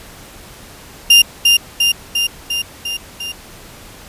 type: tone with echo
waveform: 35% pulse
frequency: 2800 Hz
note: F7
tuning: 4 cents sharp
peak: -3 dBFS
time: 1.1-1.22 s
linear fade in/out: 5 ms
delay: 350 ms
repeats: 6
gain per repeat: -3 dB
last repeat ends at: 3.32 s
effects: pink hiss -38 dBFS RMS until 4.08 s + resampled to 32000 Hz